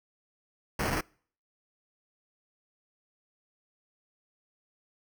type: noise with sample-and-hold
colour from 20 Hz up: pink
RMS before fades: -30 dBFS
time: 0.79-1.01 s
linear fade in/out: 5 ms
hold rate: 3675 Hz
effects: noise-tail reverb RT60 0.5 s tail -26 dB re dry